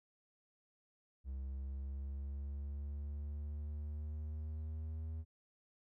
triangle exponential sweep, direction up, 66.3 to 80 Hz, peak -38 dBFS, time 1.24-5.25 s, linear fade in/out 50 ms, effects none

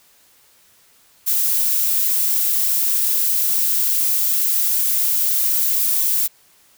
violet noise, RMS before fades -18 dBFS, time 1.26-6.28 s, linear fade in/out 20 ms, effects white hiss -54 dBFS RMS until 6.77 s

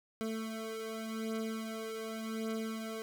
25% pulse beating tone pair, 221.6 / 222.47 Hz, A3 / A3, +13 / +19 cents, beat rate 0.87 Hz, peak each -35 / -38 dBFS, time 0.21-3.02 s, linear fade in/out 0 ms, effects none

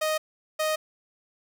sawtooth tone pair in turn, 622.3 / 622.3 Hz, D#5 / D#5, 0 / 0 cents, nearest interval unison, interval 0 cents, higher neither, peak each -20 dBFS, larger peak neither, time 0.01-0.18 / 0.59-0.76 s, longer neither, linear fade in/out 10 ms, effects none

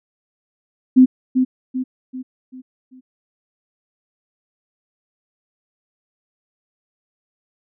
sine tone with echo, 256.9 Hz, C4, 32 cents flat, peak -5 dBFS, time 0.96-1.06 s, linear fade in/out 20 ms, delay 390 ms, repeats 5, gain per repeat -7 dB, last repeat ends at 3.01 s, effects none

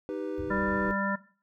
triangle chord, Eb augmented, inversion none, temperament equal, 311.1 / 392 / 493.9 Hz, Eb4 / G4 / B4, 0 / 0 / 0 cents, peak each -34 dBFS, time 0.09-0.91 s, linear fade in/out 0 ms
white low-pass noise, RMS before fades -42 dBFS, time 0.38-0.93 s, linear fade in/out 0 ms, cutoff 130 Hz, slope 24 dB/octave
harmonic tone, 197.6 Hz, G3, 14 cents sharp, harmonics 1 / 3 / 5 / 7 / 9, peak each -31 / -35 / -34 / -33 / -34 dBFS, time 0.5-1.16 s, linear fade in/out 10 ms
effects noise-tail reverb RT60 0.4 s tail -17 dB re dry

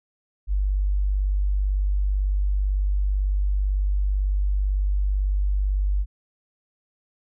sine tone, 49 Hz, G1, in tune, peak -19 dBFS, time 0.47-6.06 s, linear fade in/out 50 ms, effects none

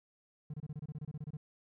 triangle tone bursts, 150 Hz, D3, 37 cents sharp, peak -36 dBFS, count 14, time 0.5-1.37 s, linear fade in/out 5 ms, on 38 ms, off 26 ms, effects tanh soft clip ceiling -32 dBFS

